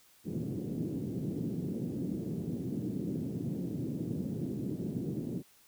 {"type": "band-pass noise", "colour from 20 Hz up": "pink", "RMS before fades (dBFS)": -36, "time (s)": [0.24, 5.43], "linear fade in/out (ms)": 50, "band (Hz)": [130, 340], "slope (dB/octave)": 24, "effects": ["white hiss -63 dBFS RMS until 5.67 s"]}